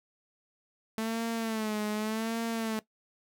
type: tone with vibrato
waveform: sawtooth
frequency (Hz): 220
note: A3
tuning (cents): 0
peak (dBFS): -26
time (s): 0.98-2.79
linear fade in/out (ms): 0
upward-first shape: sine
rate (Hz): 0.86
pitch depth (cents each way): 73
effects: noise-tail reverb RT60 0.1 s tail -17 dB re dry